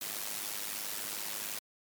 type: noise with amplitude modulation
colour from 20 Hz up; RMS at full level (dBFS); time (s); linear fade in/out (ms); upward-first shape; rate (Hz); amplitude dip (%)
white; -35; 0.01-1.59; 5; sine; 103; 70
effects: high-pass 150 Hz 12 dB/octave + MP3 96 kbps